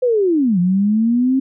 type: linear two-way sweep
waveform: sine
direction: down then up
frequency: 516 to 173 to 269.6 Hz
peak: -12 dBFS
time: 0.02-1.4 s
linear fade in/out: 10 ms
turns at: 0.59 s
effects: none